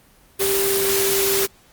sine tone in noise, 392 Hz, G4, in tune, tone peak -20 dBFS, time 0.39-1.47 s, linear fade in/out 20 ms, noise white, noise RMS -21 dBFS, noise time 0.39-1.47 s, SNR -2 dB, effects pink hiss -53 dBFS RMS until 1.72 s + Opus 24 kbps

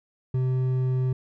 triangle tone with hard clipping, 128.7 Hz, C3, 28 cents flat, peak -23 dBFS, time 0.34-1.13 s, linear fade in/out 5 ms, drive 9 dB, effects none

